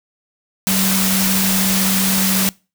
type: tone in noise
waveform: sine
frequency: 191.2 Hz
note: G3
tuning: 43 cents flat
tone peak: -18 dBFS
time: 0.67-2.49 s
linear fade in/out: 0 ms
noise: white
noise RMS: -18 dBFS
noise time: 0.67-2.49 s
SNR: -3 dB
effects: noise-tail reverb RT60 0.3 s tail -24 dB re dry